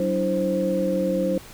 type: tone cluster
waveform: sine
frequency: 188 / 289.8 / 330.6 / 526 Hz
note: F#3 / D4 / E4 / C5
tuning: +28 / -23 / +5 / +9 cents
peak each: -25 / -29 / -29 / -23 dBFS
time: 0-1.38 s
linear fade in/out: 2 ms
effects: pink hiss -44 dBFS RMS until 1.53 s